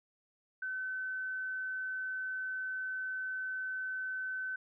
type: tone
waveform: sine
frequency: 1522 Hz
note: F#6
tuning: 48 cents sharp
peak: -35 dBFS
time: 0.62-4.56 s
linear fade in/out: 5 ms
effects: none